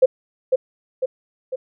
sine tone with echo, 518 Hz, C5, 17 cents flat, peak -7 dBFS, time 0.02-0.06 s, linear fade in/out 10 ms, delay 500 ms, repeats 3, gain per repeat -5 dB, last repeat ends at 1.56 s, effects none

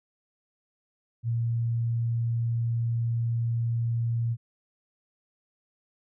sine tone, 116.54 Hz, A#2, in tune, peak -24 dBFS, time 1.23-4.37 s, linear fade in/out 50 ms, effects none

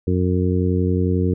harmonic tone, 91.1 Hz, F#2, 26 cents flat, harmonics 1 / 2 / 3 / 4 / 5, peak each -19 / -22 / -24 / -25 / -26 dBFS, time 0.07-1.34 s, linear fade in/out 5 ms, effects none

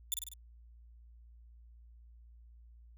5% pulse tone with echo, 3533 Hz, A7, 6 cents sharp, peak -23 dBFS, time 0.12-0.14 s, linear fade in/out 0 ms, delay 49 ms, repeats 4, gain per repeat -4 dB, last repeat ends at 0.336 s, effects added 58 Hz sine -54 dBFS peak until 2.97 s

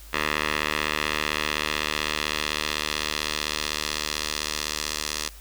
10% pulse tone with band-pass filter sweep, 75.8 Hz, D#2, 45 cents flat, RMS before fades -28 dBFS, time 0.13-5.29 s, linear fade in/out 5 ms, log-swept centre 2200 to 5700 Hz, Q 1.1, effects added 50 Hz sine -43 dBFS peak until 5.4 s + white hiss -49 dBFS RMS until 5.4 s

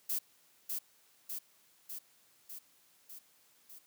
violet noise with echo, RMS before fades -34 dBFS, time 0.09-0.19 s, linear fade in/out 10 ms, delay 600 ms, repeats 6, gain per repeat -3 dB, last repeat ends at 3.79 s, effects white hiss -67 dBFS RMS until 3.86 s + high-pass 100 Hz 12 dB/octave

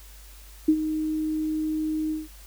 sine tone with ADSR envelope, 311.1 Hz, D#4, in tune, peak -13 dBFS, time 0.68-2.28 s, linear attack 8 ms, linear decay 66 ms, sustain -11 dB, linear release 170 ms, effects added 50 Hz sine -45 dBFS peak until 2.46 s + white hiss -51 dBFS RMS until 2.46 s

